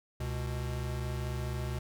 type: tone pair together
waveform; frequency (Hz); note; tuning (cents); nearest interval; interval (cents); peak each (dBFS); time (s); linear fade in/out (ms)
square; 69.2 / 123.44; C#2 / B2; -2 / 0; minor seventh; 1002; -37 / -36; 0.2-1.79; 5
effects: none